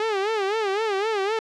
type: tone with vibrato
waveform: sawtooth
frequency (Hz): 415.3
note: G#4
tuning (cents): 0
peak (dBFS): -18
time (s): 0-1.39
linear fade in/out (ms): 2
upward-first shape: sine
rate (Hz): 3.9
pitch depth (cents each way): 140
effects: low-pass 4000 Hz 12 dB/octave